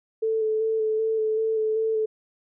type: tone with vibrato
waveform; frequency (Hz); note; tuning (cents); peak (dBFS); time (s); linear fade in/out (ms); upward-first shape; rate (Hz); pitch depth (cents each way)
sine; 439.4; A4; -2; -21; 0.22-2.06; 10; square; 2.6; 16
effects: none